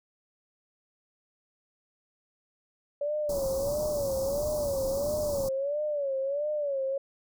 sine tone with vibrato, 568 Hz, C#5, 42 cents sharp, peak -27 dBFS, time 3.01-6.98 s, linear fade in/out 5 ms, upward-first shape sine, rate 1.5 Hz, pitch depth 110 cents each way
pink band-stop noise, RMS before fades -37 dBFS, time 3.29-5.49 s, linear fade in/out 5 ms, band 1100 to 4700 Hz, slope 48 dB/octave
effects none

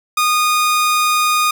sawtooth tone, 1230 Hz, D#6, 20 cents flat, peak -9 dBFS, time 0.17-1.51 s, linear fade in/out 5 ms, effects none

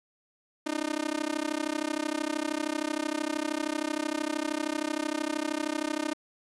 sawtooth tone with amplitude modulation, 304.9 Hz, D#4, 35 cents flat, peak -21 dBFS, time 0.66-6.14 s, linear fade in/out 10 ms, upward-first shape sine, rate 33 Hz, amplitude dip 100%, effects resampled to 24000 Hz + 9-bit

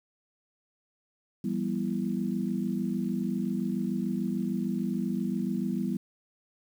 sine tone cluster, 169.7 / 196.7 / 243.1 / 330.7 Hz, F3 / G3 / B3 / E4, -49 / +6 / -27 / +6 cents, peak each -36 / -30 / -32 / -37 dBFS, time 1.44-5.97 s, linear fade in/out 5 ms, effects 9-bit

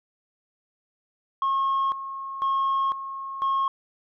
sine tone with tremolo, 1084 Hz, C#6, 39 cents flat, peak -19 dBFS, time 1.42-3.68 s, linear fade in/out 2 ms, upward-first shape square, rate 1 Hz, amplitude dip 75%, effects tanh soft clip ceiling -19 dBFS

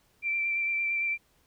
sine tone with vibrato, 2349 Hz, D7, in tune, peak -26 dBFS, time 0.22-1.18 s, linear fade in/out 50 ms, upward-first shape sine, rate 8.8 Hz, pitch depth 17 cents each way, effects pink hiss -67 dBFS RMS until 1.46 s

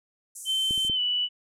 white band-pass noise, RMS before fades -41 dBFS, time 0.35-0.89 s, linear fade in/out 10 ms, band 6600 to 11000 Hz, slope 48 dB/octave
sine tone with pitch glide, 3090 to 2961 Hz, G7 to F#7, -26 to +1 cents, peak -23 dBFS, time 0.45-1.29 s, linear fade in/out 50 ms, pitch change -73 cents, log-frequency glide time 0.94-1 s
clicks, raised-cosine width 3 ms, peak -23 / -30 / -32 / -23 dBFS, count 4, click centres 0.709 / 0.778 / 0.849 / 0.898 s
effects none

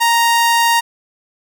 sawtooth tone, 932.3 Hz, A#5, in tune, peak -7 dBFS, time 0-0.81 s, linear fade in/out 20 ms, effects none

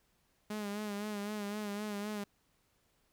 sawtooth tone with vibrato, 207.3 Hz, G#3, 3 cents flat, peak -33 dBFS, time 0.5-2.24 s, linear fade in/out 5 ms, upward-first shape sine, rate 3.9 Hz, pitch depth 49 cents each way, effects pink hiss -74 dBFS RMS until 3.12 s

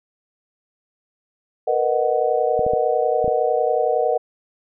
sine chord, B major seventh, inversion third, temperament just, 463 / 493.9 / 617.4 / 740.8 Hz, A#4 / B4 / D#5 / F#5, -12 / 0 / -14 / +2 cents, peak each -22 dBFS, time 1.67-4.18 s, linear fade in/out 10 ms
clicks, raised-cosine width 3 ms, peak -17 dBFS, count 5, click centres 2.593 / 2.665 / 2.735 / 3.244 / 3.279 s
effects none

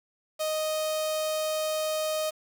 sawtooth tone with notch filter, 622.3 Hz, D#5, in tune, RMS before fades -29 dBFS, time 0.39-2.31 s, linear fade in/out 20 ms, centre 1700 Hz, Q 1.2, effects 8-bit

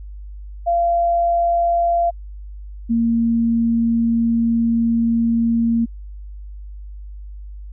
sine tone pair in turn, 687 / 230.8 Hz, F5 / A#3, -29 / -17 cents, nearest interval octave + perfect fifth, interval 1888 cents, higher first, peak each -14 dBFS, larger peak neither, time 0.66-2.11 / 2.89-5.86 s, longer second, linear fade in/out 20 ms, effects added 50 Hz sine -31 dBFS peak until 7.72 s

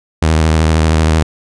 sawtooth tone with vibrato, 79.3 Hz, D#2, 33 cents sharp, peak -5 dBFS, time 0.22-1.23 s, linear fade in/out 5 ms, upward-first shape triangle, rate 13 Hz, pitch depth 56 cents each way, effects resampled to 22050 Hz

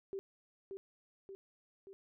sine tone with echo, 389.4 Hz, G4, 12 cents flat, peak -38 dBFS, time 0.13-0.19 s, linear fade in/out 0 ms, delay 580 ms, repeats 3, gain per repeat -4 dB, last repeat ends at 1.93 s, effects none

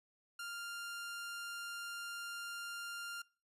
sawtooth tone, 1396.9 Hz, F6, in tune, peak -39 dBFS, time 0.39-3.22 s, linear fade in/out 5 ms, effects noise-tail reverb RT60 0.4 s tail -24 dB re dry + resampled to 32000 Hz

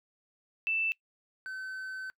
sine / triangle tone pair in turn, 2653 / 1528 Hz, E7 / G6, +10 / -45 cents, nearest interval minor seventh, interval 955 cents, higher first, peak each -27 / -35 dBFS, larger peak first, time 0.67-0.92 / 1.46-2.1 s, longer second, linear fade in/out 0 ms, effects noise-tail reverb RT60 0.1 s tail -22 dB re dry

